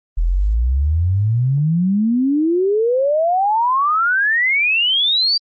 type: exponential sweep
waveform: sine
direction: up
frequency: 39.2 to 4738 Hz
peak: -13 dBFS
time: 0.17-5.38 s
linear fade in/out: 10 ms
effects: Opus 32 kbps